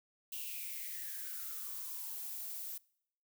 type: noise with high-pass filter sweep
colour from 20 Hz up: violet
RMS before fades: -43 dBFS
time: 0.32-2.78 s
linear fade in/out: 5 ms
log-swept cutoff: 2900 to 550 Hz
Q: 7.6
effects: noise-tail reverb RT60 0.7 s tail -24 dB re dry